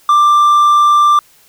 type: tone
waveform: triangle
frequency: 1182 Hz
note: D6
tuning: 11 cents sharp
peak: -4 dBFS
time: 0.09-1.19 s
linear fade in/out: 2 ms
effects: white hiss -48 dBFS RMS until 1.48 s